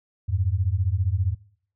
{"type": "beating tone pair", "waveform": "sine", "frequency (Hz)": [86.3, 101.3], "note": ["F2", "G#2"], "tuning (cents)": [-20, -43], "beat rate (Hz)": 15, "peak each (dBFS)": -23, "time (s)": [0.28, 1.35], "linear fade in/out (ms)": 20, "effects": ["noise-tail reverb RT60 0.6 s tail -24 dB re dry"]}